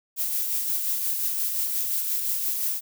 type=noise with tremolo; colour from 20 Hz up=violet; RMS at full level=-25 dBFS; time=0.16-2.81 s; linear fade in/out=50 ms; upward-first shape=sine; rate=5.7 Hz; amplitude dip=35%; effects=none